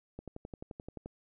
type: click train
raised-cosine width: 2 ms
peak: -29 dBFS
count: 11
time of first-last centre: 0.19-1.06 s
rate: 11.5 Hz
effects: none